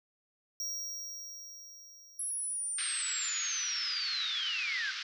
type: tone with exponential decay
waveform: square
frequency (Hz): 5650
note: F8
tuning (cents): +19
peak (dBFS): -34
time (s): 0.6-3.64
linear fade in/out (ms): 1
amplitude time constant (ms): 660
type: linear sweep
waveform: sine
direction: down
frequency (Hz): 10940 to 1500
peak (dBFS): -33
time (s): 2.19-4.91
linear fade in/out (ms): 5
type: band-pass noise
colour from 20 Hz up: white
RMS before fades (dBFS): -39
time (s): 2.78-5.03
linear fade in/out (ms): 5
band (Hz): 1300 to 5200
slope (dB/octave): 48
effects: none